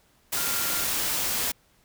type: tone in noise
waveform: sine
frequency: 1396.9 Hz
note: F6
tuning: in tune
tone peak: -37 dBFS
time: 0.36-0.85 s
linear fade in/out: 10 ms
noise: white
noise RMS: -27 dBFS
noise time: 0.32-1.52 s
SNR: -13 dB
effects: pink hiss -63 dBFS RMS until 1.84 s